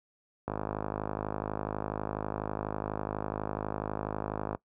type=click train; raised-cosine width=1 ms; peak=-18 dBFS; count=213; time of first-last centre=0.48-4.549 s; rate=52.1 Hz; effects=noise-tail reverb RT60 0.1 s tail -20 dB re dry + high-pass 60 Hz 12 dB/octave